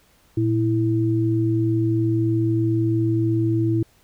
sine tone pair together, 115.25 / 328.8 Hz, A#2 / E4, -19 / -4 cents, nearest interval octave + tritone, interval 1815 cents, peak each -20 dBFS, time 0.37-3.83 s, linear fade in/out 5 ms, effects pink hiss -58 dBFS RMS until 4.03 s

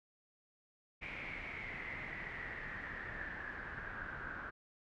pink noise with low-pass filter sweep, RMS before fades -45 dBFS, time 1.01-4.51 s, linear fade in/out 20 ms, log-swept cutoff 2300 to 1500 Hz, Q 9.4, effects none

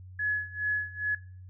sine tone with tremolo, 1696 Hz, G#6, 36 cents sharp, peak -25 dBFS, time 0.19-1.15 s, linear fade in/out 5 ms, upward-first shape sine, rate 2.4 Hz, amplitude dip 90%, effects noise-tail reverb RT60 0.5 s tail -21 dB re dry + added 92 Hz sine -44 dBFS peak until 1.49 s

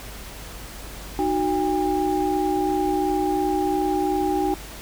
sine tone cluster, 307.5 / 370.3 / 807 Hz, D#4 / F#4 / G#5, -20 / +1 / -50 cents, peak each -24 dBFS, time 1.19-4.54 s, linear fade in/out 0 ms, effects added 50 Hz sine -39 dBFS peak until 4.81 s + pink hiss -39 dBFS RMS until 4.81 s

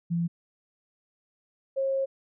sine tone pair in turn, 169.9 / 539.4 Hz, F3 / C#5, -47 / -47 cents, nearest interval octave + minor sixth, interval 2000 cents, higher second, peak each -24 dBFS, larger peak neither, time 0.1-0.28 / 1.76-2.06 s, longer second, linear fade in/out 20 ms, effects none

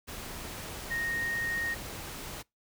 sine tone in noise, 1859 Hz, A#6, 5 cents flat, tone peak -30 dBFS, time 0.9-1.75 s, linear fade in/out 20 ms, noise pink, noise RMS -41 dBFS, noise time 0.07-2.43 s, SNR +8 dB, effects noise-tail reverb RT60 0.2 s tail -25 dB re dry

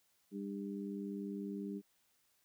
harmonic tone, 100 Hz, G2, 35 cents sharp, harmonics 2 / 3 / 4, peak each -41 / -45 / -47 dBFS, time 0.31-1.82 s, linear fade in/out 50 ms, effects white hiss -75 dBFS RMS until 2.44 s

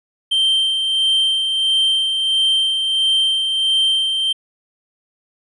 triangle tone with tremolo, 3136 Hz, G7, in tune, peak -11 dBFS, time 0.31-4.33 s, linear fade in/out 10 ms, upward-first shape sine, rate 1.5 Hz, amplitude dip 40%, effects resampled to 24000 Hz

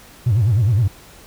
triangle tone with vibrato, 109.1 Hz, A2, 14 cents flat, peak -9 dBFS, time 0.26-0.88 s, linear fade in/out 10 ms, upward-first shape sine, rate 9.7 Hz, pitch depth 240 cents each way, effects tanh soft clip ceiling -9 dBFS + pink hiss -44 dBFS RMS until 1.26 s

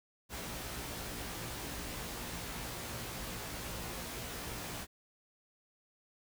pink noise with comb filter, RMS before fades -42 dBFS, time 0.29-4.87 s, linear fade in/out 50 ms, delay 17 ms, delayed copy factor +0.75, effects none

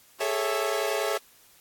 sawtooth chord, A major seventh, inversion third, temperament equal with one note detuned, 409.4 / 440 / 554.4 / 659.3 Hz, G#4 / A4 / C#5 / E5, -25 / 0 / 0 / 0 cents, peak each -27 dBFS, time 0.2-1.18 s, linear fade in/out 10 ms, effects white hiss -57 dBFS RMS until 1.6 s + AAC 64 kbps

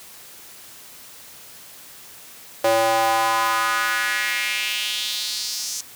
square tone with high-pass filter sweep, 112.8 Hz, A2, 44 cents sharp, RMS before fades -22 dBFS, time 2.64-5.81 s, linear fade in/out 5 ms, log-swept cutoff 560 to 6200 Hz, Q 3, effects white hiss -43 dBFS RMS until 5.95 s + high-pass 60 Hz 12 dB/octave

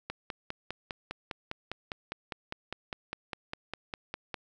click train, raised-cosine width 0.3 ms, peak -19 dBFS, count 22, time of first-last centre 0.1-4.342 s, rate 4.95 Hz, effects none

